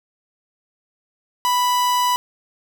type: tone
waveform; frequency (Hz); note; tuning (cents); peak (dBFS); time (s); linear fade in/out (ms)
45% pulse; 988; B5; 0; -16; 1.45-2.16; 0
effects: none